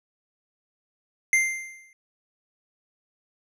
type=tone with exponential decay; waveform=square; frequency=2093 Hz; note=C7; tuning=in tune; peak=-16 dBFS; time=1.33-1.93 s; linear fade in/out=1 ms; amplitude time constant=130 ms; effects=low-pass 11000 Hz 12 dB/octave